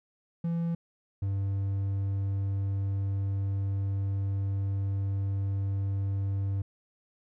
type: tone pair in turn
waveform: triangle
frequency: 168.4 / 98.25 Hz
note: E3 / G2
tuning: +37 / +4 cents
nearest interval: major sixth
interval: 933 cents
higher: first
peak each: -25 dBFS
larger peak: neither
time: 0.44-0.75 / 1.22-6.62 s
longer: second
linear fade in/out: 5 ms
effects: none